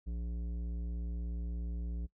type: tone with tanh clipping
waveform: triangle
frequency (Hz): 58.4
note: A#1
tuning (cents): +4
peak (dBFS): -37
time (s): 0.06-2.07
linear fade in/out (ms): 20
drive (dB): 16
effects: noise-tail reverb RT60 0.1 s tail -22 dB re dry